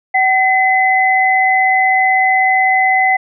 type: tone pair together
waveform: sine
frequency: 759.6 / 2029 Hz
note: F#5 / B6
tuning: +45 / +46 cents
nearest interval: octave + perfect fourth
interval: 1701 cents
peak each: -12 dBFS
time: 0.14-3.17 s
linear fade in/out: 10 ms
effects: none